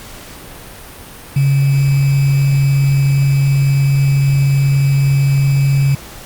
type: tone with sample-and-hold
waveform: sine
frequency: 138.2 Hz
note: C#3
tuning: 5 cents flat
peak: -9 dBFS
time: 1.36-5.95 s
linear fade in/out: 5 ms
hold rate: 2450 Hz
effects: pink hiss -34 dBFS RMS until 6.25 s + Opus 48 kbps